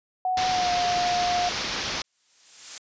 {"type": "tone with pitch glide", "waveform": "sine", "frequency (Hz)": [741, 712], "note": ["F#5", "F5"], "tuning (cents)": [2, 33], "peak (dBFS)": -22, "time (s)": [0.25, 1.49], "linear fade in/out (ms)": 2, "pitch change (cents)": -69, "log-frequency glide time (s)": [0.5, 0.71]}
{"type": "low-pass noise", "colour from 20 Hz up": "white", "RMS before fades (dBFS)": -30, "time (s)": [0.37, 2.02], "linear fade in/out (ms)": 2, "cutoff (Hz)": 5900, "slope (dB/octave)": 48}
{"type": "noise with exponential growth", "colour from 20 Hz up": "blue", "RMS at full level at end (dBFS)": -30, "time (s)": [2.04, 2.78], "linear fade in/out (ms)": 2, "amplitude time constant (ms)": 160}
{"effects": ["resampled to 16000 Hz"]}